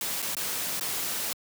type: noise with dropouts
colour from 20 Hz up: white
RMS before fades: -31 dBFS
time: 0.01-1.33 s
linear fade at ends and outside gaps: 2 ms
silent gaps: 0.22-0.225 / 0.35-0.367 / 0.797-0.809 s
effects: high-pass 100 Hz 12 dB/octave